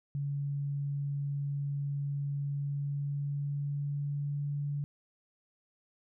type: tone with pitch glide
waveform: sine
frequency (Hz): 141.8 to 143.95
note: C#3 to D3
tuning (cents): +40 to -34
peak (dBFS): -31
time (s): 0.15-4.84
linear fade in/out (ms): 0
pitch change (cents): +26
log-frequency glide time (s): 2.46-4.48
effects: none